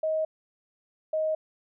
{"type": "tone pair in turn", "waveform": "sine", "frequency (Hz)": [630, 627.1], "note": ["D#5", "D#5"], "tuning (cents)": [21, 13], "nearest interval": "unison", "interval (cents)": 8, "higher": "first", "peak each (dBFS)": -24, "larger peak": "neither", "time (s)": [[0.03, 0.25], [1.13, 1.35]], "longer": "neither", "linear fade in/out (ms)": 5, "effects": []}